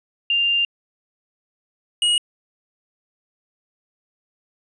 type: tone pair in turn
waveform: sine / square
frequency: 2794 / 2888 Hz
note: F7 / F#7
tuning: 0 / -43 cents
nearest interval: minor second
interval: 57 cents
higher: second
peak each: -16 dBFS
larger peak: neither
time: 0.3-0.65 / 2.02-2.18 s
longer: first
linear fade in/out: 2 ms
effects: resampled to 22050 Hz